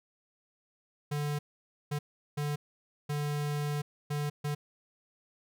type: tone bursts at uneven times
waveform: square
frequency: 146.83 Hz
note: D3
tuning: in tune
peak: -31 dBFS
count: 6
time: 1.11-1.39 / 1.91-1.99 / 2.37-2.56 / 3.09-3.82 / 4.1-4.3 / 4.44-4.55 s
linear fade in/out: 10 ms
effects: none